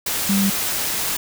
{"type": "tone in noise", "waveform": "sine", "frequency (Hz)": 197.1, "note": "G3", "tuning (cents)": 10, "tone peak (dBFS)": -16, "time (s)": [0.29, 0.5], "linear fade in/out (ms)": 5, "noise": "white", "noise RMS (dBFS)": -23, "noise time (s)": [0.06, 1.17], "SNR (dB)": 4, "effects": []}